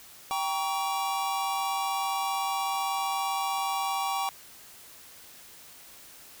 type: chord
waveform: square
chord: G diminished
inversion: none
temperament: just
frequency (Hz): 784 / 940.8 / 1128.9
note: G5 / Bb5 / Db6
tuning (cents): 0 / +16 / +31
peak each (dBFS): -31 / -35 / -33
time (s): 0.31-4.29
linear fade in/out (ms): 0
effects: white hiss -50 dBFS RMS until 6.4 s